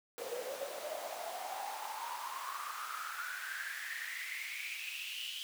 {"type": "noise with high-pass filter sweep", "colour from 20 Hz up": "pink", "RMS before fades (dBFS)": -42, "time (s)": [0.18, 5.43], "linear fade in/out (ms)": 0, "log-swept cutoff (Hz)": [470, 3100], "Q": 8.8, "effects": []}